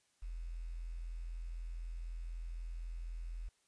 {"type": "tone with quantisation", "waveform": "sine", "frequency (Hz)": 41.98, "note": "E1", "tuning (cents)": 32, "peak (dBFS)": -40, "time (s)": [0.22, 3.49], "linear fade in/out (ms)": 10, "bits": 11, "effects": ["white hiss -75 dBFS RMS until 3.67 s", "resampled to 22050 Hz"]}